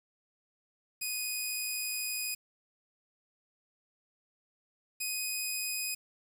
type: tone pair in turn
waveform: 10% pulse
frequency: 2489 / 2501 Hz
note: D#7 / D#7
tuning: 0 / +8 cents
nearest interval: unison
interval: 8 cents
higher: second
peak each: -24 dBFS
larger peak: neither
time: 1.01-2.35 / 5-5.95 s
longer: first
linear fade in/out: 10 ms
effects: 9-bit